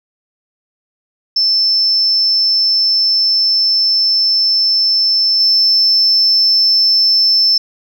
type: tone with level steps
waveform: sine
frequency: 5300 Hz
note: E8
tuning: 9 cents sharp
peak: -9 / -7 dBFS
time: 1.36-7.58 s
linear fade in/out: 5 ms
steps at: 5.4 s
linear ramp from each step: 2 ms
effects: tanh soft clip ceiling -4 dBFS + 8-bit